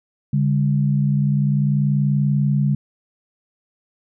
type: tone pair together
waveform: sine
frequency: 143.1 / 203.5 Hz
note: D3 / G#3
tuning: -45 / -35 cents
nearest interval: tritone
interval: 610 cents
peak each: -16 / -21 dBFS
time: 0.33-2.75 s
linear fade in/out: 5 ms
effects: none